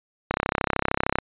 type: click train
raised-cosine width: 0.5 ms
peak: -6 dBFS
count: 30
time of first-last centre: 0.31-1.186 s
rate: 33.1 Hz
effects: resampled to 8000 Hz